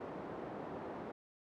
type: band-pass noise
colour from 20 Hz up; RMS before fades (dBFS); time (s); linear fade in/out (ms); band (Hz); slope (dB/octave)
pink; -45; 0-1.12; 10; 240 to 840; 12
effects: none